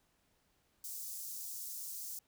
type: high-pass noise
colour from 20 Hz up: white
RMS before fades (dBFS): -44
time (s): 0.84-2.19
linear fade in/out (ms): 2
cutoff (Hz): 5500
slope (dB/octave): 24
effects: pink hiss -75 dBFS RMS until 2.27 s